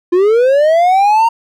triangle linear sweep, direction up, 342.7 to 932.3 Hz, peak -5 dBFS, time 0.12-1.29 s, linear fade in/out 10 ms, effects none

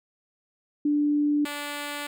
sine / 5% pulse tone pair in turn, 293.9 / 290.7 Hz, D4 / D4, +1 / -18 cents, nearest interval unison, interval 19 cents, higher first, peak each -20 dBFS, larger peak neither, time 0.85-1.45 / 1.45-2.07 s, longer second, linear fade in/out 5 ms, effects none

